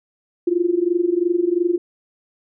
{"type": "tone with amplitude modulation", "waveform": "sine", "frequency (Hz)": 349.2, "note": "F4", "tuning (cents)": 0, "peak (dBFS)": -12, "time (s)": [0.47, 1.78], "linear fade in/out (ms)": 5, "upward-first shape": "sine", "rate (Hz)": 22.9, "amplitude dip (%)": 85, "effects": []}